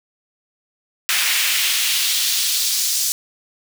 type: noise with high-pass filter sweep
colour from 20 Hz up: pink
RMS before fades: -19 dBFS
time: 1.09-3.12 s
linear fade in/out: 0 ms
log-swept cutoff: 2000 to 5600 Hz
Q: 1.4
effects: none